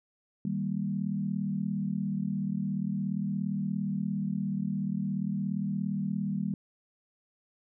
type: chord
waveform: sine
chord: Eb major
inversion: none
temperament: equal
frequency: 155.56 / 196 / 233.1 Hz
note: Eb3 / G3 / Bb3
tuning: 0 / 0 / 0 cents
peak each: -35 / -30 / -36 dBFS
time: 0.45-6.54 s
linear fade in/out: 2 ms
effects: none